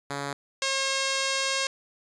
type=tone pair in turn; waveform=5% pulse; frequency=141.2 / 539.3 Hz; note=C#3 / C#5; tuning=+32 / -48 cents; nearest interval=octave + major seventh; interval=2320 cents; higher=second; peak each=-19 / -13 dBFS; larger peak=second; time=0.1-0.33 / 0.62-1.67 s; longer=second; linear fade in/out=2 ms; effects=resampled to 22050 Hz